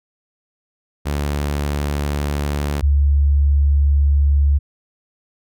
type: tone pair in turn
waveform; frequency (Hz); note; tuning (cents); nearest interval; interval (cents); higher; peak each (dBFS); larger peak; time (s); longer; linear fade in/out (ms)
sawtooth / sine; 72.5 / 71.17; D2 / C#2; -22 / +46; unison; 32; first; -15 / -11; second; 1.05-2.82 / 2.82-4.59; neither; 20
effects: none